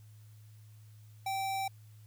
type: tone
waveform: square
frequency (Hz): 777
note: G5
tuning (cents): -16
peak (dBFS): -33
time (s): 1.26-1.68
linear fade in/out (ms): 5
effects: added 107 Hz sine -52 dBFS peak until 2.06 s + white hiss -68 dBFS RMS until 2.06 s